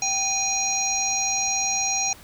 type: harmonic tone with a mistuned harmonic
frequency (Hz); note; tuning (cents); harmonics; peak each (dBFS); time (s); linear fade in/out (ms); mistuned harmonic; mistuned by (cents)
819; G#5; -24; 1 / 3 / 5 / 7 / 8; -29 / -30 / -32 / -25 / -27; 0.02-2.13; 2; 1; -87
effects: pink hiss -47 dBFS RMS until 2.23 s